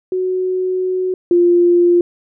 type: tone pair in turn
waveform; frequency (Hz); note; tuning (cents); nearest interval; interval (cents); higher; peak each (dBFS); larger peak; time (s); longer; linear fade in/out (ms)
sine; 370 / 349.2; F#4 / F4; 0 / 0; minor second; 100; first; -15 / -8; second; 0.12-1.14 / 1.31-2.01; first; 2
effects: none